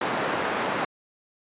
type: band-pass noise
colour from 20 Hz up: white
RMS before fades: -27 dBFS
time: 0.01-0.85 s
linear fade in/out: 5 ms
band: 200 to 1300 Hz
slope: 12 dB/octave
effects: resampled to 8000 Hz